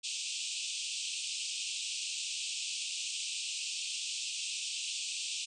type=band-pass noise; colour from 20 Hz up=pink; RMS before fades=-38 dBFS; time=0.03-5.46 s; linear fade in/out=20 ms; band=2500 to 8700 Hz; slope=96 dB/octave; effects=none